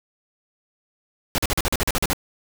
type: noise bursts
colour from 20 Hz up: pink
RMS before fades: -21 dBFS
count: 11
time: 1.35-2.132 s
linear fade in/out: 0 ms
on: 32 ms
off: 43 ms
effects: none